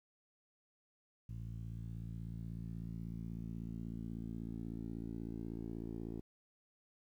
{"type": "tone with low-pass filter sweep", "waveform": "10% pulse", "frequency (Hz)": 56.3, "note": "A1", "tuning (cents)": 40, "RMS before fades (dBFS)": -44, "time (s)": [1.29, 6.21], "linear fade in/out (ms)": 5, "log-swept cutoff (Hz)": [120, 380], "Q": 1.9, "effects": ["12-bit"]}